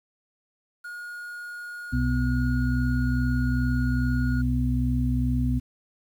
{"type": "tone", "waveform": "triangle", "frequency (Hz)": 1437, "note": "F6", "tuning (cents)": 49, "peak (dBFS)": -33, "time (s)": [0.84, 4.42], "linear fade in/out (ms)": 10}
{"type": "harmonic tone", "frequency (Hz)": 62.4, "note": "B1", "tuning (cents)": 19, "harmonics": [1, 2, 4], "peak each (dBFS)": [-25, -26, -26], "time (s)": [1.92, 5.6], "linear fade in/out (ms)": 20}
{"effects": ["9-bit"]}